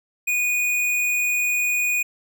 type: tone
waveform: square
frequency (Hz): 2465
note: D#7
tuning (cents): -17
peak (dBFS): -20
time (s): 0.27-2.03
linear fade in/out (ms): 10
effects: none